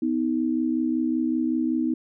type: tone pair together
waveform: sine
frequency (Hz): 251 / 316.3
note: B3 / D#4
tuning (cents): +28 / +29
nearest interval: major third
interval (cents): 401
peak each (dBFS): -24 / -24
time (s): 0.02-1.94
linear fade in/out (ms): 5
effects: none